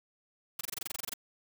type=noise bursts; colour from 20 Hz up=white; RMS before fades=-36 dBFS; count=13; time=0.59-1.138 s; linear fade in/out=5 ms; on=20 ms; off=24 ms; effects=none